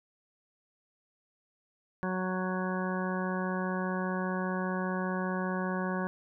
harmonic tone, 185 Hz, F#3, in tune, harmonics 1 / 2 / 3 / 4 / 5 / 6 / 8 / 9, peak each -32 / -38 / -39 / -43 / -41 / -40 / -41 / -42 dBFS, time 2.03-6.07 s, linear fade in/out 0 ms, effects none

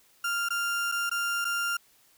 35% pulse tone with dropouts, 1395 Hz, F6, 2 cents flat, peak -25 dBFS, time 0.24-1.77 s, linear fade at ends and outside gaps 5 ms, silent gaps 0.488-0.504 / 0.917-0.921 / 1.096-1.113 / 1.446-1.45 s, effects white hiss -62 dBFS RMS until 2.17 s

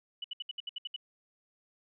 sine tone bursts, 2960 Hz, F#7, in tune, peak -35 dBFS, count 9, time 0.22-0.963 s, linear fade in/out 5 ms, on 23 ms, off 67 ms, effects none

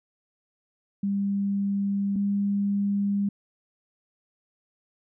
sine tone pair in turn, 199.3 / 201 Hz, G3 / G3, +29 / +44 cents, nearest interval unison, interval 15 cents, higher second, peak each -23 / -22 dBFS, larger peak second, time 1.03-2.16 / 2.16-3.29 s, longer neither, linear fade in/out 5 ms, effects none

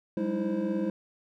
triangle tone cluster, 186.9 / 203.6 / 302.8 / 326.8 / 521 Hz, F#3 / G#3 / D#4 / E4 / C5, +18 / -34 / -47 / -15 / -7 cents, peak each -35 / -29 / -37 / -29 / -33 dBFS, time 0.17-0.9 s, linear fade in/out 2 ms, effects none

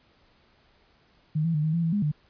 sine tone with pitch steps, 154.1 / 165.9 / 151 / 157 / 168.7 / 164.3 / 205.4 / 149.8 Hz, D#3 / E3 / D3 / D#3 / E3 / E3 / G#3 / D3, -16 / +11 / +48 / +16 / +40 / -5 / -19 / +35 cents, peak -22 dBFS, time 1.35-2.118 s, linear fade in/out 10 ms, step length 96 ms, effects pink hiss -62 dBFS RMS until 2.29 s + resampled to 11025 Hz

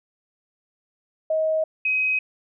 sine tone pair in turn, 632 / 2528 Hz, D#5 / D#7, +27 / +27 cents, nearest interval 2 octaves, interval 2400 cents, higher second, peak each -19 dBFS, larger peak neither, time 1.3-1.64 / 1.85-2.19 s, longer neither, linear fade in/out 5 ms, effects none

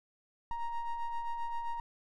triangle ring-modulated tone, 466.2 Hz, A#4, in tune, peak -28 dBFS, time 0.51-1.8 s, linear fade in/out 2 ms, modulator 470 Hz, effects none

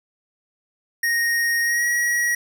square tone with pitch glide, 1864.7 to 1909.4 Hz, A#6 to A#6, 0 to +41 cents, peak -19 dBFS, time 1.03-2.35 s, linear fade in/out 5 ms, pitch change +41 cents, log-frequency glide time 1.63-1.86 s, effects none

